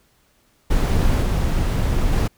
brown noise with level steps, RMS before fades -17 / -19 / -17 dBFS, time 0.7-2.28 s, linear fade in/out 10 ms, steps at 1.22 / 2.12 s, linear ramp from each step 10 ms, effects pink hiss -60 dBFS RMS until 2.37 s

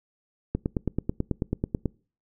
click train, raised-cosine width 3 ms, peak -12 dBFS, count 13, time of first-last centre 0.55-1.857 s, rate 9.18 Hz, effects noise-tail reverb RT60 0.4 s tail -25 dB re dry

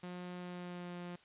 sawtooth tone with pitch glide, 178.9 to 176.03 Hz, F3 to F3, +42 to +14 cents, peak -39 dBFS, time 0.03-1.16 s, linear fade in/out 5 ms, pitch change -28 cents, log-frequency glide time 0.36-0.97 s, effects white hiss -64 dBFS RMS until 1.24 s + resampled to 8000 Hz

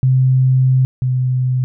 sine tone pair in turn, 130 / 127.69 Hz, C3 / C3, -11 / -42 cents, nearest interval unison, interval 31 cents, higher first, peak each -9 / -13 dBFS, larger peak first, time 0.03-0.85 / 1.02-1.64 s, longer first, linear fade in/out 0 ms, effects none

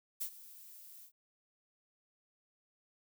violet noise with ADSR envelope, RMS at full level -36 dBFS, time 0.2-1.12 s, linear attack 18 ms, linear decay 77 ms, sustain -18 dB, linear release 90 ms, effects none

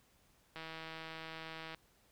click train, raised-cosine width 0.3 ms, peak -30 dBFS, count 192, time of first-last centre 0.56-1.746 s, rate 161 Hz, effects pink hiss -70 dBFS RMS until 2.11 s

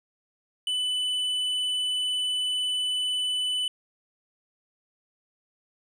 sine tone with hard clipping, 2994 Hz, F#7, 20 cents sharp, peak -26 dBFS, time 0.67-3.68 s, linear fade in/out 2 ms, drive 5 dB, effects none

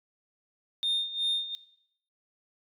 sine tone with tremolo, 3647 Hz, A#7, 39 cents flat, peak -22 dBFS, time 0.83-1.55 s, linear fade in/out 0 ms, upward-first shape sine, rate 2.7 Hz, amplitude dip 80%, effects noise-tail reverb RT60 0.7 s tail -17 dB re dry + tanh soft clip ceiling -23 dBFS

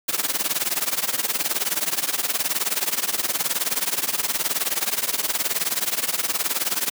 white noise with tremolo, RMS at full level -20 dBFS, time 0.08-6.9 s, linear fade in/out 10 ms, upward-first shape triangle, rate 19 Hz, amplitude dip 95%, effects high-pass 200 Hz 12 dB/octave

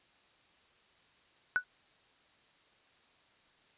sine tone with exponential decay, 1480 Hz, F#6, in tune, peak -21 dBFS, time 1.56-1.64 s, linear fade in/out 0 ms, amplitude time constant 17 ms, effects white hiss -66 dBFS RMS until 3.77 s + resampled to 8000 Hz

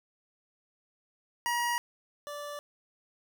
25% pulse tone pair in turn, 955 / 583.7 Hz, A#5 / D5, +42 / -11 cents, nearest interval major sixth, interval 853 cents, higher first, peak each -24 / -34 dBFS, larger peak first, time 1.46-1.78 / 2.27-2.59 s, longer neither, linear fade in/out 0 ms, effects none

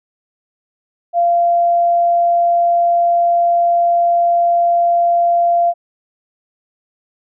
sine tone, 690 Hz, F5, 21 cents flat, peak -10 dBFS, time 1.13-5.74 s, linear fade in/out 50 ms, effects none

